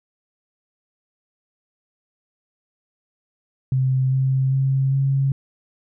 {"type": "tone with pitch steps", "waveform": "sine", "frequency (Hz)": [130.81, 132.64, 134.49, 136.36], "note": ["C3", "C3", "C3", "C#3"], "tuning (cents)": [0, 24, 48, -28], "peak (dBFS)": -16, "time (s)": [3.72, 5.32], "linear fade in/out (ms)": 2, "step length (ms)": 400, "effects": []}